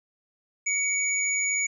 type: tone pair together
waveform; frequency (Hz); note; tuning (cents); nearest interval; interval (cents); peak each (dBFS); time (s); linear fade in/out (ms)
sine; 2253 / 6848; C#7 / A8; +28 / -48; octave + perfect fifth; 1924; -26; 0.66-1.67; 10
effects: none